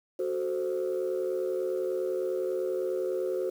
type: chord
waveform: sine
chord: F# diminished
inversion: none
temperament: equal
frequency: 370 / 440 / 523.3 Hz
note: F#4 / A4 / C5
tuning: 0 / 0 / 0 cents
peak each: -29 / -34 / -31 dBFS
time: 0.19-3.5 s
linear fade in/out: 5 ms
effects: tanh soft clip ceiling -22 dBFS + 9-bit